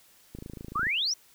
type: click train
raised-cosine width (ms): 3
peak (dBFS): -27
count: 15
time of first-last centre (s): 0.35-0.869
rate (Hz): 27
type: exponential sweep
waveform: sine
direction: up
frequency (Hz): 1108 to 6010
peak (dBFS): -25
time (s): 0.75-1.14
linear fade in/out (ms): 10
effects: white hiss -59 dBFS RMS until 1.34 s